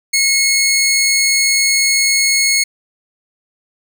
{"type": "tone", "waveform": "15% pulse", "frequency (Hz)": 2178, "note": "C#7", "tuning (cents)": -31, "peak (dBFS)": -5, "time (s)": [0.13, 2.64], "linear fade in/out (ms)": 10, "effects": []}